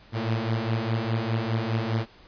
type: beating tone pair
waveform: sawtooth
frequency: 110 / 114.9 Hz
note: A2 / A#2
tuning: 0 / -25 cents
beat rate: 4.9 Hz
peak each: -24 / -23 dBFS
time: 0.12-2.06 s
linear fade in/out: 50 ms
effects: pink hiss -53 dBFS RMS until 2.27 s + resampled to 11025 Hz